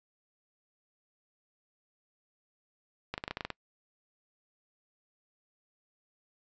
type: clicks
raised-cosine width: 0.3 ms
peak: -18 dBFS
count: 9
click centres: 3.14 / 3.179 / 3.239 / 3.279 / 3.31 / 3.371 / 3.408 / 3.45 / 3.503 s
effects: noise-tail reverb RT60 0.1 s tail -25 dB re dry + resampled to 16000 Hz